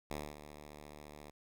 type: tone with ADSR envelope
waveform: 5% pulse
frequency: 74.4 Hz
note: D2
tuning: 23 cents sharp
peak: -27 dBFS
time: 0.1-1.31 s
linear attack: 14 ms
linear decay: 240 ms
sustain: -12 dB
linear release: 10 ms
effects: none